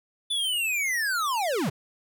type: linear sweep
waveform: square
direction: down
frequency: 3511 to 110 Hz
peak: -25 dBFS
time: 0.3-1.7 s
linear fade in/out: 10 ms
effects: none